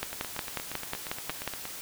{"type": "two click trains", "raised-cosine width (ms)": 0.3, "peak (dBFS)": [-14, -20], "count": [9, 14], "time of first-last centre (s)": [[0.03, 1.477], [0.13, 1.654]], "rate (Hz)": [5.53, 8.53], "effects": ["white hiss -41 dBFS RMS until 1.81 s"]}